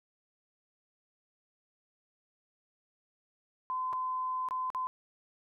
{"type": "tone with dropouts", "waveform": "sine", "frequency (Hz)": 1024, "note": "C6", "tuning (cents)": -38, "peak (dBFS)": -31, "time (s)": [3.7, 4.87], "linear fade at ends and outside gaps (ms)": 0, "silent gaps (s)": [[3.928, 3.932], [4.487, 4.509], [4.702, 4.748]], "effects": []}